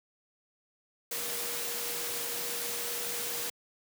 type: tone in noise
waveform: sine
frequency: 475.9 Hz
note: A#4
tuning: 36 cents sharp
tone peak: -44 dBFS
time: 1.11-3.5 s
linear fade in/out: 5 ms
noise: white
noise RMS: -35 dBFS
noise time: 1.11-3.5 s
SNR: -12 dB
effects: high-pass 150 Hz 12 dB/octave